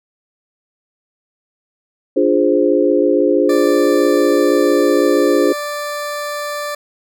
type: chord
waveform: sine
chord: D half-diminished seventh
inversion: none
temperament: equal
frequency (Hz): 293.7 / 349.2 / 415.3 / 523.3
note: D4 / F4 / Ab4 / C5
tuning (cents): 0 / 0 / 0 / 0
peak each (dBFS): -16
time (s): 2.16-5.53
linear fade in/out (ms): 10
type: tone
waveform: 20% pulse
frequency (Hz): 587.3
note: D5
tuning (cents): 0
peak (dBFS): -16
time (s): 3.49-6.75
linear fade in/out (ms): 5
effects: none